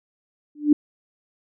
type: tone with exponential growth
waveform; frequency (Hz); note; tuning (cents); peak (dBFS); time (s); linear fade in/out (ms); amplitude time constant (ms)
sine; 296.2; D4; +15; -8; 0.55-0.73; 5; 38
effects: none